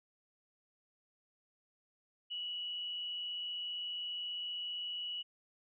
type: tone with amplitude modulation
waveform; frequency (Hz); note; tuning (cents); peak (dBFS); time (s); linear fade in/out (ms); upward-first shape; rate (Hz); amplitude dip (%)
sine; 2934; F#7; -15; -36; 2.3-5.23; 20; sine; 175; 35
effects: none